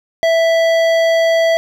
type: tone with hard clipping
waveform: sine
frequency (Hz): 659.3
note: E5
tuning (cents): 0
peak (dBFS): -12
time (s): 0.23-1.57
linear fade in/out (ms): 0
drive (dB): 13
effects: none